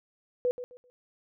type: tone with echo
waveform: sine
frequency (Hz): 494.5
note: B4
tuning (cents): +2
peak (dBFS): -23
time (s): 0.45-0.51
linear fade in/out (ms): 0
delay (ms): 130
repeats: 3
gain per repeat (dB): -12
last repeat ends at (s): 0.9
effects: none